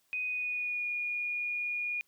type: tone with pitch glide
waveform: sine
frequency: 2496 to 2439 Hz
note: D#7 to D#7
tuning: +5 to -35 cents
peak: -31 dBFS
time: 0.13-2.01 s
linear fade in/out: 0 ms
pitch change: -40 cents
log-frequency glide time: 0.24-0.88 s
effects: white hiss -72 dBFS RMS until 2.07 s